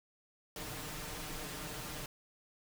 pink noise with comb filter, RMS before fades -43 dBFS, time 0.56-2.06 s, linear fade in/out 2 ms, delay 6.6 ms, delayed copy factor +0.7, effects none

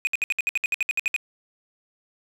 triangle tone bursts, 2489 Hz, D#7, in tune, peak -18 dBFS, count 14, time 0.05-1.163 s, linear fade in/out 0 ms, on 21 ms, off 63 ms, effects none

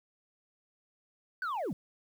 sine linear sweep, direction down, 1552 to 135.3 Hz, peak -29 dBFS, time 1.42-1.73 s, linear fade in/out 2 ms, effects tanh soft clip ceiling -31 dBFS + 10-bit

